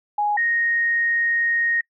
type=tone pair in turn; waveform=sine; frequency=830.6 / 1864.6 Hz; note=G#5 / A#6; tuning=0 / 0 cents; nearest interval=octave + major second; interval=1400 cents; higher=second; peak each=-18 dBFS; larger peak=neither; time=0.18-0.37 / 0.37-1.81 s; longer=second; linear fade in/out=5 ms; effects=noise-tail reverb RT60 0.1 s tail -24 dB re dry